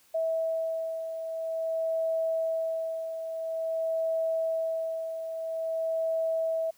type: beating tone pair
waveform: sine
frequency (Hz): 650 / 650.49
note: E5 / E5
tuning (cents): -24 / -23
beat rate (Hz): 0.49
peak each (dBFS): -36 / -28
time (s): 0.14-6.71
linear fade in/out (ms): 10
effects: white hiss -62 dBFS RMS until 6.77 s